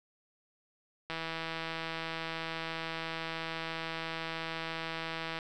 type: click train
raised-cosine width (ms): 0.3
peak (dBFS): -21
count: 700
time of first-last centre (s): 1.1-5.388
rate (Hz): 163
effects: none